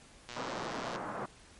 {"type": "click train", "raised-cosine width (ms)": 0.2, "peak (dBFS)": -26, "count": 82, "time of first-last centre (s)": [0.29, 0.959], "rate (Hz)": 121}
{"type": "band-pass noise", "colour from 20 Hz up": "white", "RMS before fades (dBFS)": -39, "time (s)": [0.36, 1.26], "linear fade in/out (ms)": 5, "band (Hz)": [130, 1300], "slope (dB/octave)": 24}
{"effects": ["pink hiss -57 dBFS RMS until 1.59 s", "MP3 48 kbps"]}